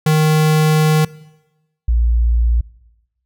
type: tone pair in turn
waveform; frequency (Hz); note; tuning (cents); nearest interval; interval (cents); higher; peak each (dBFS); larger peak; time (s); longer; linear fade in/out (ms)
square / sine; 155.1 / 58.1; D#3 / A#1; -5 / -5; octave + perfect fourth; 1700; first; -11; neither; 0.06-1.05 / 1.88-2.61; first; 5
effects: noise-tail reverb RT60 1.0 s tail -21 dB re dry